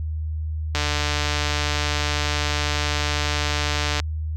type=click train; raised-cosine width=0.2 ms; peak=-6 dBFS; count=482; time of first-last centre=0.75-4 s; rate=148 Hz; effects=added 78 Hz sine -24 dBFS peak until 4.36 s